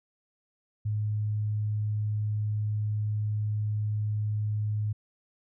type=tone; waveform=sine; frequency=105.9 Hz; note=G#2; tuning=34 cents sharp; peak=-26 dBFS; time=0.85-4.93 s; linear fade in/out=10 ms; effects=none